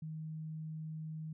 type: tone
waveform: sine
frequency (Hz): 157.2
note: D#3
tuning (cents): +18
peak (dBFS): -40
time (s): 0.02-1.33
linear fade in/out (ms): 5
effects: none